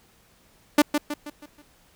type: tone with echo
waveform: sawtooth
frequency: 294.9 Hz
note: D4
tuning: 7 cents sharp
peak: -9 dBFS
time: 0.78-0.82 s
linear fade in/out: 5 ms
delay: 160 ms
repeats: 5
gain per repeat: -7 dB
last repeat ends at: 1.62 s
effects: pink hiss -59 dBFS RMS until 1.95 s